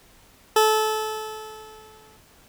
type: tone with exponential decay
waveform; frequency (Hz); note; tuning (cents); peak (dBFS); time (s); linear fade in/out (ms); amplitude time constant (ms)
20% pulse; 434.2; A4; -23; -9; 0.56-2.17; 5; 350
effects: pink hiss -54 dBFS RMS until 2.48 s